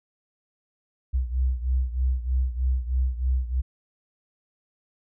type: beating tone pair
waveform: sine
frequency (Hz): 62.8 / 66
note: B1 / C2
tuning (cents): +30 / +16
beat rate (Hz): 3.2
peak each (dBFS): -23 / -27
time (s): 1.13-3.62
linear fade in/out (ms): 20
effects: none